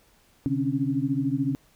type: tone cluster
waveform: sine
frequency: 130.9 / 147.8 / 269 / 282.6 Hz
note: C3 / D3 / C4 / C#4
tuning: +1 / +11 / +48 / +34 cents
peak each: -31 / -31 / -26 / -28 dBFS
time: 0.46-1.55 s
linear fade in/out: 0 ms
effects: pink hiss -61 dBFS RMS until 1.75 s